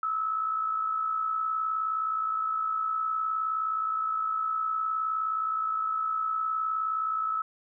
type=tone with amplitude modulation; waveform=sine; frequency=1299 Hz; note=E6; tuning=26 cents flat; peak=-24 dBFS; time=0.03-7.42 s; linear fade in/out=2 ms; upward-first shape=sine; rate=59.4 Hz; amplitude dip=50%; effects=none